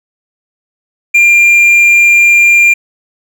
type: tone with hard clipping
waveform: triangle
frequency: 2392 Hz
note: D7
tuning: 31 cents sharp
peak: -4 dBFS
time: 1.14-2.74 s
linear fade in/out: 10 ms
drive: 6 dB
effects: none